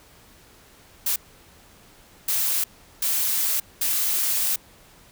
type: noise bursts at uneven times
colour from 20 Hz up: blue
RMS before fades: -23 dBFS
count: 4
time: 1.06-1.16 / 2.28-2.64 / 3.02-3.6 / 3.81-4.56 s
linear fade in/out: 5 ms
effects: pink hiss -52 dBFS RMS until 5.11 s